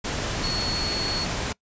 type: tone in noise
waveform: sine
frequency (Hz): 4366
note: C#8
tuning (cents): -27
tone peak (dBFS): -27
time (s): 0.43-1.25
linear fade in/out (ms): 10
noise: pink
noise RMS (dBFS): -28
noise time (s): 0.04-1.53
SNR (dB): -2
effects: noise-tail reverb RT60 0.1 s tail -23 dB re dry + resampled to 16000 Hz